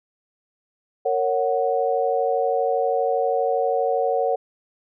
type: chord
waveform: sine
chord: F# major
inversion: first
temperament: just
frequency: 462.5 / 555 / 740 Hz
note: A#4 / C#5 / F#5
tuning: -14 / +2 / 0 cents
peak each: -23 dBFS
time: 1.05-4.36 s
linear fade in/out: 10 ms
effects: none